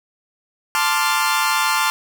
sawtooth chord, D minor seventh, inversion second, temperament equal, 880 / 1046.5 / 1174.7 / 1396.9 Hz, A5 / C6 / D6 / F6, 0 / 0 / 0 / 0 cents, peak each -18 / -18 / -20 / -18 dBFS, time 0.75-1.9 s, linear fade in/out 0 ms, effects none

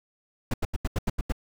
brown noise bursts, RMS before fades -25 dBFS, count 8, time 0.51-1.323 s, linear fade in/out 5 ms, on 29 ms, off 83 ms, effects none

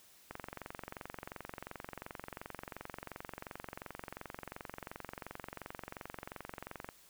click train, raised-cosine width 0.5 ms, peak -27 dBFS, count 151, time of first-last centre 0.31-6.889 s, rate 22.8 Hz, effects white hiss -62 dBFS RMS until 7.09 s

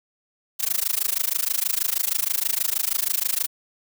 blue noise with amplitude modulation, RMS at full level -20 dBFS, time 0.59-3.47 s, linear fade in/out 20 ms, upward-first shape sine, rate 26.3 Hz, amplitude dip 100%, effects none

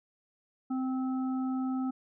harmonic tone, 260 Hz, C4, 11 cents flat, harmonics 1 / 3 / 5, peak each -29 / -42 / -45 dBFS, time 0.7-1.91 s, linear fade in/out 10 ms, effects none

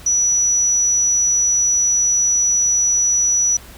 sine tone, 5890 Hz, F#8, 9 cents flat, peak -13 dBFS, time 0.06-3.57 s, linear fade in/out 5 ms, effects added 60 Hz sine -42 dBFS peak until 3.77 s + pink hiss -41 dBFS RMS until 3.77 s

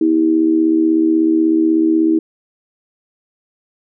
sine tone with amplitude modulation, 322 Hz, E4, 41 cents flat, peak -7 dBFS, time 0.01-2.19 s, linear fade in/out 5 ms, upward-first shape sine, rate 76.3 Hz, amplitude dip 70%, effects none

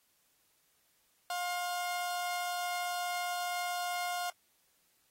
sawtooth tone pair together, 710 / 1063.8 Hz, F5 / C6, +28 / +28 cents, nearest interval perfect fifth, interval 700 cents, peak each -30 / -39 dBFS, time 1.3-4.3 s, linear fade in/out 2 ms, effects white hiss -72 dBFS RMS until 5.1 s + AAC 48 kbps

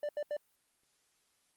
triangle tone bursts, 590 Hz, D5, 8 cents sharp, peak -31 dBFS, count 3, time 0.03-0.367 s, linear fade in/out 2 ms, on 59 ms, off 80 ms, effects white hiss -74 dBFS RMS until 1.56 s + Opus 32 kbps

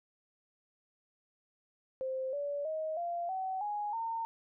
sine tone with pitch steps, 523.3 / 574 / 629.5 / 690.5 / 757.4 / 830.7 / 911.1 Hz, C5 / D5 / D#5 / F5 / F#5 / G#5 / A#5, 0 / -40 / +20 / -20 / +40 / 0 / -40 cents, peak -33 dBFS, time 2.01-4.25 s, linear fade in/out 0 ms, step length 320 ms, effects none

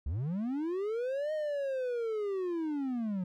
triangle linear two-way sweep, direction up then down, 60.5 to 625 to 176.7 Hz, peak -29 dBFS, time 0.06-3.24 s, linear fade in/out 5 ms, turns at 1.33 s, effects none

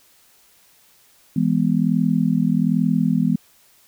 sine chord, E major, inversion none, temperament just, 164.81 / 206 / 247.2 Hz, E3 / G#3 / B3, 0 / -14 / +2 cents, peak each -20 dBFS, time 1.36-3.36 s, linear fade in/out 5 ms, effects white hiss -55 dBFS RMS until 3.87 s

